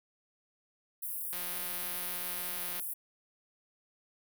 pink high-pass noise, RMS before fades -38 dBFS, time 1.02-2.94 s, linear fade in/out 10 ms, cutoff 10000 Hz, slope 48 dB/octave
click train, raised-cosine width 0.2 ms, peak -26 dBFS, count 262, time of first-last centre 1.33-2.796 s, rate 178 Hz
effects none

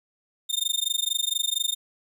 sawtooth tone with amplitude modulation, 3635 Hz, A#7, 44 cents flat, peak -17 dBFS, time 0.49-1.75 s, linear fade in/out 20 ms, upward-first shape sine, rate 24.3 Hz, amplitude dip 100%, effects none

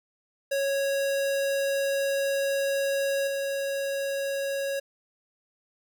square tone with level steps, 552 Hz, C#5, 7 cents flat, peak -25 / -28 dBFS, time 0.51-4.8 s, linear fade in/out 10 ms, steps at 3.27 s, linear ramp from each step 5 ms, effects 11-bit

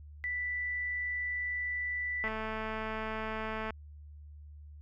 sine tone, 1975.5 Hz, B6, in tune, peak -32 dBFS, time 0.24-2.28 s, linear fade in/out 0 ms
click train, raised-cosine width 0.5 ms, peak -23 dBFS, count 322, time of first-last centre 2.24-3.706 s, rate 219 Hz
effects added 74 Hz sine -47 dBFS peak until 4.81 s

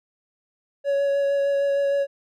triangle tone with vibrato, 560 Hz, C#5, 18 cents sharp, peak -17 dBFS, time 0.84-2.07 s, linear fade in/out 50 ms, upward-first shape sine, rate 6.5 Hz, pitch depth 12 cents each way, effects none

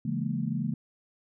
sine chord, A# half-diminished seventh, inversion first, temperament just, 139.85 / 167.82 / 209.8 / 233.1 Hz, C#3 / E3 / G#3 / A#3, +16 / +31 / +18 / 0 cents, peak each -33 dBFS, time 0.05-0.74 s, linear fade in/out 5 ms, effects none

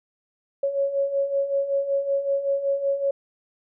sine beating tone pair, 551 / 556.3 Hz, C#5 / C#5, -11 / +6 cents, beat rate 5.3 Hz, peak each -28 / -22 dBFS, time 0.63-3.11 s, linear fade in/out 5 ms, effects none

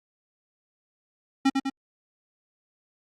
square tone with echo, 269.9 Hz, C#4, 46 cents flat, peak -18 dBFS, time 1.45-1.5 s, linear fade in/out 10 ms, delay 100 ms, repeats 2, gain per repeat -4 dB, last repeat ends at 1.7 s, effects low-pass 6000 Hz 12 dB/octave + Opus 48 kbps

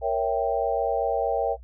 sine chord, A# diminished seventh, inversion none, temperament equal, 466.2 / 554.4 / 659.3 / 784 Hz, A#4 / C#5 / E5 / G5, 0 / 0 / 0 / 0 cents, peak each -27 dBFS, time 0.01-1.57 s, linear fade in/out 50 ms, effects noise-tail reverb RT60 0.1 s tail -19 dB re dry + added 60 Hz sine -42 dBFS peak until 1.63 s

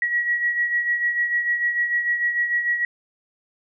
sine beating tone pair, 1916 / 1922.7 Hz, A#6 / B6, +47 / -47 cents, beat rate 6.7 Hz, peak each -20 / -28 dBFS, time 0.02-2.85 s, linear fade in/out 2 ms, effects none

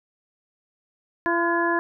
harmonic tone with a mistuned harmonic, 339.9 Hz, F4, 47 cents flat, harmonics 1 / 2 / 3 / 4 / 5, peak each -24 / -28 / -25 / -34 / -25 dBFS, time 1.26-1.79 s, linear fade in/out 0 ms, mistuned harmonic 4, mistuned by +69 cents, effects none

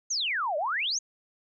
sine exponential two-way sweep, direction down then up, 6780 to 564 to 6780 Hz, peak -26 dBFS, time 0.1-0.99 s, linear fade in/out 10 ms, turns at 0.57 s, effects none

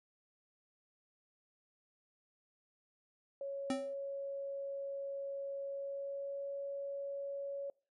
sine tone with pitch glide, 554.4 to 558.6 Hz, C#5 to C#5, 0 to +13 cents, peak -38 dBFS, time 3.41-7.7 s, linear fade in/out 2 ms, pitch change +13 cents, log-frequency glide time 5.64-6.5 s
square tone with exponential decay, 261.6 Hz, C4, in tune, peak -31 dBFS, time 3.7-3.94 s, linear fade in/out 2 ms, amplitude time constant 52 ms
effects noise-tail reverb RT60 0.4 s tail -25 dB re dry + MP3 48 kbps

